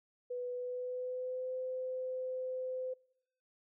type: tone with pitch glide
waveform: sine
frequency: 493.9 to 512.5 Hz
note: B4 to C5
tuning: 0 to -36 cents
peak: -36 dBFS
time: 0.3-2.94 s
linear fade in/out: 10 ms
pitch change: +64 cents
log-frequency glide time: 0.52-1.54 s
effects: noise-tail reverb RT60 0.8 s tail -25 dB re dry